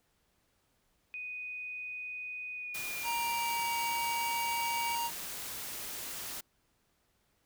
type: tone with pitch glide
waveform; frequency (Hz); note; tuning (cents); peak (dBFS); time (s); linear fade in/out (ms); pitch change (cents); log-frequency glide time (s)
sine; 2489 to 2282; D#7 to C#7; 0 to +50; -38; 1.14-4.95; 0; -150; 2.54-3.7
type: noise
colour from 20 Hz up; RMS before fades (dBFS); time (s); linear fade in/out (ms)
white; -41; 2.74-6.41; 10
type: tone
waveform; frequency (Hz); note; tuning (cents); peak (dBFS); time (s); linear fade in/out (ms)
square; 936; A#5; +7; -33; 3.03-5.11; 50
effects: pink hiss -74 dBFS RMS until 7.45 s